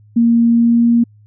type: tone with pitch glide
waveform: sine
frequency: 233.1 to 234.9 Hz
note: A#3 to A#3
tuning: 0 to +13 cents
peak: -8 dBFS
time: 0.16-1.04 s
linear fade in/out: 10 ms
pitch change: +13 cents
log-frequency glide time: 0.5-0.87 s
effects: added 105 Hz sine -43 dBFS peak until 1.26 s